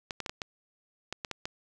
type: clicks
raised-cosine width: 0.2 ms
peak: -17 dBFS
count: 9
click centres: 0.108 / 0.203 / 0.262 / 0.295 / 0.418 / 1.126 / 1.248 / 1.313 / 1.455 s
effects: none